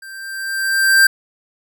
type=tone with level ramp; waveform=square; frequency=1574 Hz; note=G6; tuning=7 cents sharp; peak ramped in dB=-34 to -7 dBFS; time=0.02-1.07 s; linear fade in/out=5 ms; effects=none